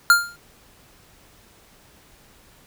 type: tone with exponential decay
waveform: square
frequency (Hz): 1400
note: F6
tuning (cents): +4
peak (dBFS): -8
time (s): 0.1-0.36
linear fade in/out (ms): 1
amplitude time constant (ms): 56
effects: pink hiss -53 dBFS RMS until 2.66 s